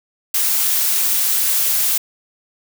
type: noise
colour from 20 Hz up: blue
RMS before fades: -17 dBFS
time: 0.34-1.98 s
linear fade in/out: 5 ms
effects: none